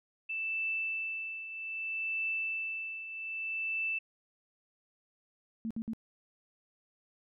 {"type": "tone with tremolo", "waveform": "sine", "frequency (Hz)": 2648, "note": "E7", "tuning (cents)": 7, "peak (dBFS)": -30, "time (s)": [0.29, 3.99], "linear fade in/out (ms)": 10, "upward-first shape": "triangle", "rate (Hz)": 0.63, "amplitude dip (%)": 70}
{"type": "tone bursts", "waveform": "sine", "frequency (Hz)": 224.5, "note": "A3", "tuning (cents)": 35, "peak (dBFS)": -33, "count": 3, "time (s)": [5.65, 5.934], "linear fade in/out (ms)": 0, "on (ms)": 56, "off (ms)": 58}
{"effects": []}